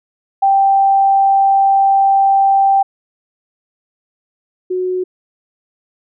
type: tone pair in turn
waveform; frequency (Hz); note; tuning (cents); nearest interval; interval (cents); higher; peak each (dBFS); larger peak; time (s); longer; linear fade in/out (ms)
sine; 784 / 367.3; G5 / F#4; 0 / -13; octave + minor second; 1313; first; -8 / -15; first; 0.42-2.83 / 4.7-5.04; first; 10
effects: none